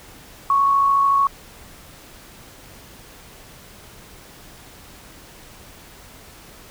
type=tone with amplitude modulation; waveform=sine; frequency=1108.7 Hz; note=C#6; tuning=in tune; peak=-12 dBFS; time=0.5-1.27 s; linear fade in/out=2 ms; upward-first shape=sine; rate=53.5 Hz; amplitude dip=35%; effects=pink hiss -44 dBFS RMS until 6.7 s